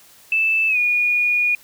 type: tone with pitch glide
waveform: sine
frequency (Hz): 2637 to 2446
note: E7 to D#7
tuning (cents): 0 to -30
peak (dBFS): -15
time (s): 0.32-1.55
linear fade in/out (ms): 2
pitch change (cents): -130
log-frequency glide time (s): 0.68-0.78
effects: white hiss -49 dBFS RMS until 1.63 s